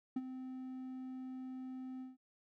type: tone with ADSR envelope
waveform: triangle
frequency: 258.3 Hz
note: C4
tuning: 22 cents flat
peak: -30 dBFS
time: 0.16-2.17 s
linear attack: 6 ms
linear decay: 37 ms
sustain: -11 dB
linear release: 160 ms
effects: none